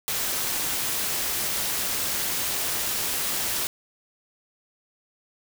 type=noise with amplitude modulation; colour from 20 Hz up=white; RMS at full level=-25 dBFS; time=0.08-3.67 s; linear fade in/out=0 ms; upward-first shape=sine; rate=252 Hz; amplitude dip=45%; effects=none